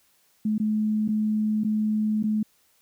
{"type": "tone with dropouts", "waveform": "sine", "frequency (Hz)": 214.4, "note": "A3", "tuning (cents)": -45, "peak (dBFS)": -21, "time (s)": [0.45, 2.43], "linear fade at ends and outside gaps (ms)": 5, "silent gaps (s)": [[0.581, 0.599], [1.079, 1.087], [1.637, 1.646], [2.228, 2.238]], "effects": ["white hiss -64 dBFS RMS until 2.81 s"]}